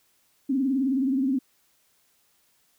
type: tone with vibrato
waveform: sine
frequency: 266.3 Hz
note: C4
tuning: 31 cents sharp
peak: -21 dBFS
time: 0.49-1.39 s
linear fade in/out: 10 ms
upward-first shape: triangle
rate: 19 Hz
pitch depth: 130 cents each way
effects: white hiss -66 dBFS RMS until 2.78 s